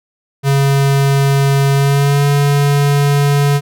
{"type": "tone with pitch glide", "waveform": "square", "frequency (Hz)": [138.59, 142.73], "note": ["C#3", "D3"], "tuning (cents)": [0, -49], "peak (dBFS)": -10, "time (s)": [0.43, 3.61], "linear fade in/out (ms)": 50, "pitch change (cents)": 51, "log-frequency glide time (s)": [1.73, 2.26], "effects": []}